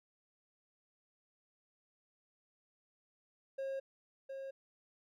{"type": "tone with echo", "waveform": "triangle", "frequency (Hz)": 540, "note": "C#5", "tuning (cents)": -45, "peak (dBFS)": -35, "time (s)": [3.58, 3.8], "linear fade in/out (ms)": 10, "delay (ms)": 710, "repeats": 1, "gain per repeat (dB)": -5, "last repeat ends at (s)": 4.51, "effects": []}